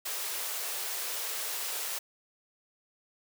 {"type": "high-pass noise", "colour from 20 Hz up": "white", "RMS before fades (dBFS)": -35, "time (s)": [0.05, 1.99], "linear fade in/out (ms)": 10, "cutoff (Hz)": 370, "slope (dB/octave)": 48, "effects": []}